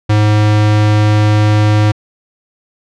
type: tone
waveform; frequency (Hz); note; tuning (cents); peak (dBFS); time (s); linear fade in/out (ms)
square; 105.8; G#2; +33; -8; 0.09-1.92; 10
effects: low-pass 5000 Hz 12 dB/octave